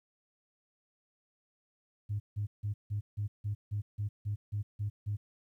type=tone bursts; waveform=sine; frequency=103.5 Hz; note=G#2; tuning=5 cents flat; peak=-30 dBFS; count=12; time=2.09-5.17 s; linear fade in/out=20 ms; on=110 ms; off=160 ms; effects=tanh soft clip ceiling -26 dBFS + 12-bit